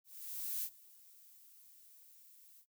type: noise with ADSR envelope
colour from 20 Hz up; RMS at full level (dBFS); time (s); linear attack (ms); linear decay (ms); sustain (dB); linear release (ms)
violet; -38; 0.04-2.66; 590; 66; -23; 68
effects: noise-tail reverb RT60 0.1 s tail -20 dB re dry